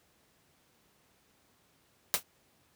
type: noise with exponential decay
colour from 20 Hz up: white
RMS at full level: -23 dBFS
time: 2.14-2.23 s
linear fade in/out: 0 ms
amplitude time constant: 19 ms
effects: pink hiss -68 dBFS RMS until 2.75 s + high-pass 80 Hz 12 dB/octave

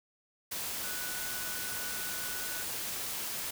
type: tone in noise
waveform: sine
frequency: 1480 Hz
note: F#6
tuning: in tune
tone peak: -43 dBFS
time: 0.83-2.63 s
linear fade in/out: 10 ms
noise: white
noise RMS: -37 dBFS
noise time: 0.51-3.51 s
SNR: -9 dB
effects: none

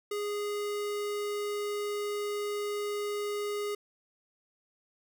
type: tone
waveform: square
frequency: 412.9 Hz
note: G#4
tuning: 10 cents flat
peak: -32 dBFS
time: 0.11-3.75 s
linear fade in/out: 5 ms
effects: none

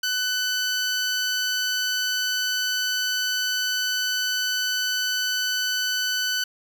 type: tone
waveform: 15% pulse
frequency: 1500 Hz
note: F#6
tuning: 23 cents sharp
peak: -16 dBFS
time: 0.03-6.44 s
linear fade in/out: 5 ms
effects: none

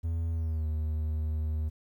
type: tone with pitch glide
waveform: triangle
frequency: 82.41 to 77.78 Hz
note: E2 to D#2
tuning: 0 to 0 cents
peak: -26 dBFS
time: 0.03-1.7 s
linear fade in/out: 20 ms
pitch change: -100 cents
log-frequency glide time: 0.3-0.66 s
effects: 11-bit

